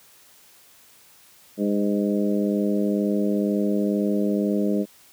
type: harmonic tone with a mistuned harmonic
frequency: 102.1 Hz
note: G#2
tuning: 29 cents flat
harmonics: 2 / 3 / 4 / 5 / 6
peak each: -22 / -26 / -28 / -30 / -32 dBFS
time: 1.57-4.86 s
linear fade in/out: 50 ms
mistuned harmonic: 6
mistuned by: +18 cents
effects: white hiss -53 dBFS RMS until 5.12 s + high-pass 60 Hz 12 dB/octave